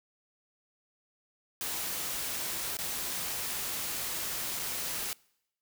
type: noise with dropouts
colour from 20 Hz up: white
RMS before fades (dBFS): -35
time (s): 1.61-5.13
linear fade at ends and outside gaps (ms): 0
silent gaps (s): 2.769-2.788 / 4.592-4.596
effects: noise-tail reverb RT60 0.8 s tail -25 dB re dry